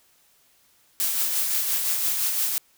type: noise with tremolo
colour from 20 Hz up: blue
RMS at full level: -23 dBFS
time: 1-2.58 s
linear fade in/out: 0 ms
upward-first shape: sine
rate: 5.8 Hz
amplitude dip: 35%
effects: white hiss -61 dBFS RMS until 2.77 s